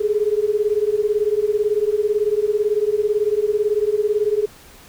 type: beating tone pair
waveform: sine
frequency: 411.2 / 429.2 Hz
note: G#4 / A4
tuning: -17 / -43 cents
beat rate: 18 Hz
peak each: -19 dBFS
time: 0-4.46 s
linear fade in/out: 10 ms
effects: pink hiss -45 dBFS RMS until 4.88 s